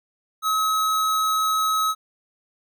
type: tone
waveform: square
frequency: 1281 Hz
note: E6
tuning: 50 cents flat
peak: -20 dBFS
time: 0.42-1.95 s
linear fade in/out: 50 ms
effects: none